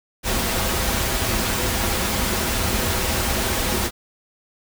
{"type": "noise with comb filter", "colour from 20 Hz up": "pink", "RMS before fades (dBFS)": -22, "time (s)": [0.23, 3.91], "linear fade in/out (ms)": 50, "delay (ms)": 6.8, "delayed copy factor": -0.5, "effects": []}